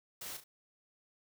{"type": "noise with echo", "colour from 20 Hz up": "white", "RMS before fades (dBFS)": -44, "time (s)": [0.21, 0.37], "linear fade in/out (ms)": 5, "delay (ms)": 35, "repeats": 2, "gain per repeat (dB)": -8, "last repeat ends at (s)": 0.44, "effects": []}